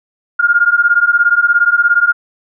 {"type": "beating tone pair", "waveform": "sine", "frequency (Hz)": [1407, 1424], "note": ["F6", "F6"], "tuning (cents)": [12, 33], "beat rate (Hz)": 17, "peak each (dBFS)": -11, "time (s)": [0.39, 2.13], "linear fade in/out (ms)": 10, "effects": []}